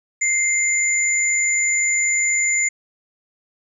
sine tone pair together, 2093 / 7012 Hz, C7 / A8, 0 / -7 cents, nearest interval octave + major sixth, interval 2093 cents, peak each -19 dBFS, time 0.21-2.69 s, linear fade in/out 10 ms, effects none

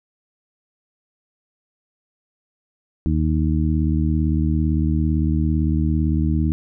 harmonic tone, 77.78 Hz, D#2, in tune, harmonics 1 / 2 / 3 / 4, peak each -19 / -22 / -24 / -25 dBFS, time 3.06-6.52 s, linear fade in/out 0 ms, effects none

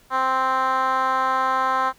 10% pulse tone with band-pass filter, 261.6 Hz, C4, in tune, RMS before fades -21 dBFS, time 0.1-1.93 s, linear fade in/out 50 ms, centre 1100 Hz, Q 2.3, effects pink hiss -55 dBFS RMS until 1.98 s

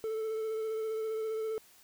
triangle tone with vibrato, 440 Hz, A4, in tune, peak -30 dBFS, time 0.04-1.58 s, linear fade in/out 0 ms, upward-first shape sine, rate 15 Hz, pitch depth 20 cents each way, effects white hiss -60 dBFS RMS until 1.83 s

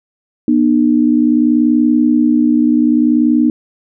sine tone pair together, 242.2 / 302.8 Hz, B3 / D#4, -34 / -47 cents, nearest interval major third, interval 387 cents, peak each -11 dBFS, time 0.48-3.5 s, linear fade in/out 2 ms, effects none

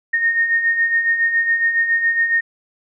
sine beating tone pair, 1838 / 1845.2 Hz, A#6 / A#6, -25 / -18 cents, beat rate 7.2 Hz, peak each -23 / -15 dBFS, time 0.13-2.41 s, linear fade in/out 10 ms, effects none

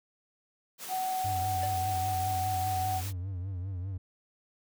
white high-pass noise, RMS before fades -41 dBFS, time 0.78-3.13 s, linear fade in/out 50 ms, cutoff 130 Hz, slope 96 dB/octave
sine tone, 749 Hz, F#5, 21 cents sharp, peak -29 dBFS, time 0.88-3.02 s, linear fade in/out 50 ms
triangle tone with vibrato, 93 Hz, F#2, 9 cents sharp, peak -31 dBFS, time 1.24-3.98 s, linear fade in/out 10 ms, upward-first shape triangle, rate 5 Hz, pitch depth 120 cents each way
square tone with exponential decay, 587.3 Hz, D5, in tune, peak -34 dBFS, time 1.63-1.75 s, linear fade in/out 2 ms, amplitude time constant 24 ms
effects none

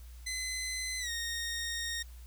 15% pulse tone with pitch glide, 2036 to 1856.3 Hz, C7 to A#6, -48 to -8 cents, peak -28 dBFS, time 0.26-2.03 s, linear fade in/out 10 ms, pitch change -160 cents, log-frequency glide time 0.99-1.1 s, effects added 60 Hz sine -46 dBFS peak until 2.26 s + white hiss -61 dBFS RMS until 2.26 s

